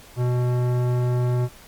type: tone with tanh clipping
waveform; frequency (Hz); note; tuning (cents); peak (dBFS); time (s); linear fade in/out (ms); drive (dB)
sine; 123.47; B2; 0; -21; 0.16-1.49; 50; 17
effects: pink hiss -47 dBFS RMS until 1.67 s + Opus 48 kbps